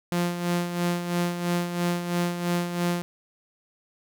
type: tone with tremolo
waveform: sawtooth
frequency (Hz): 174.61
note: F3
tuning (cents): 0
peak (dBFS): -18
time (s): 0.12-3.02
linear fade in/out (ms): 0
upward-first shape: sine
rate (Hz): 3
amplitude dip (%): 60
effects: none

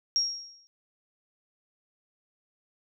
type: tone with exponential decay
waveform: sine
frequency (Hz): 5588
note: F8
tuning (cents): 0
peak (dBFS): -20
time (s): 0.16-0.67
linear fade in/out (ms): 0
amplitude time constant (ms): 110
effects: none

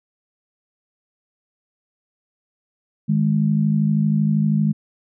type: tone pair together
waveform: sine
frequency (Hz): 155.56 / 208.3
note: D#3 / G#3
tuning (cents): 0 / +5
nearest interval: perfect fourth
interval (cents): 505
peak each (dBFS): -18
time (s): 3.08-4.73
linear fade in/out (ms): 20
effects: none

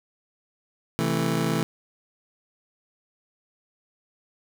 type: chord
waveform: 25% pulse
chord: A minor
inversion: first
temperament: just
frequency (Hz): 132 / 165 / 220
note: C3 / E3 / A3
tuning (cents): +16 / +2 / 0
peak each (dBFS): -25 / -22 / -24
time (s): 0.99-1.63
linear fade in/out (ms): 0
effects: none

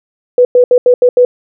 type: tone bursts at uneven times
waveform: sine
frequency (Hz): 493.9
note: B4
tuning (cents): 0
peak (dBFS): -3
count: 6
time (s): 0.38-0.45 / 0.55-0.64 / 0.71-0.78 / 0.86-0.94 / 1.02-1.09 / 1.17-1.25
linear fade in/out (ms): 2
effects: none

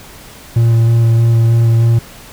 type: tone with vibrato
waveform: triangle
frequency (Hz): 115.4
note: A#2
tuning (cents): -17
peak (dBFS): -5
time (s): 0.56-1.99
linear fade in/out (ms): 5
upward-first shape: square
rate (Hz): 3.2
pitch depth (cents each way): 10
effects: pink hiss -36 dBFS RMS until 2.32 s

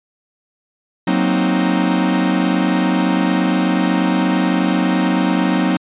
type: chord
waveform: 45% pulse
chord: C half-diminished seventh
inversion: second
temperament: equal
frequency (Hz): 185 / 233.1 / 261.6 / 311.1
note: Gb3 / Bb3 / C4 / Eb4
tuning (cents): 0 / 0 / 0 / 0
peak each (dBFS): -18 / -22 / -19 / -20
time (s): 1.07-5.77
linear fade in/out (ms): 5
effects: resampled to 8000 Hz

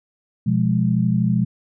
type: chord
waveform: sine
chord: F diminished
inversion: second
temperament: equal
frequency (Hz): 123.47 / 174.61 / 207.7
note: Cb3 / F3 / Ab3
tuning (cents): 0 / 0 / 0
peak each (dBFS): -20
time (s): 0.46-1.45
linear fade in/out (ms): 10
effects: none

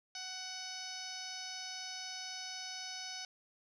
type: tone with low-pass filter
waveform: 10% pulse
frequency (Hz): 746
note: F#5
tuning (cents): +14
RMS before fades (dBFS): -44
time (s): 0.15-3.25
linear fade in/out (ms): 2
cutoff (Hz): 5700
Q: 8.3
effects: none

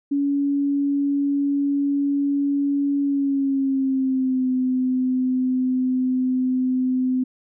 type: tone with pitch glide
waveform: sine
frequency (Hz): 282.3 to 255.9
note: C#4 to C4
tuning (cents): +32 to -38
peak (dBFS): -18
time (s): 0.11-7.24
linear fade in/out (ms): 10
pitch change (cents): -170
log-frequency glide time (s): 3.01-4.49
effects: none

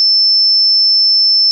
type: tone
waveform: sine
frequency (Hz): 5300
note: E8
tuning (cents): +9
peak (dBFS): -7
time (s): 0-1.51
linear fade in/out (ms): 0
effects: none

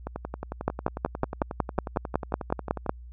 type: two click trains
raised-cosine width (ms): 1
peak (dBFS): -9 / -18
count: 13 / 32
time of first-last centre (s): 0.68-2.894 / 0.07-2.863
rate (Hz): 5.42 / 11.1
effects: added 60 Hz sine -41 dBFS peak until 3.12 s

